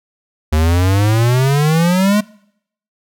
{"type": "exponential sweep", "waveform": "square", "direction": "up", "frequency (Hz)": [75.6, 213.9], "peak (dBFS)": -11, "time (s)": [0.52, 2.21], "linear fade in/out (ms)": 10, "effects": ["noise-tail reverb RT60 0.7 s tail -23 dB re dry"]}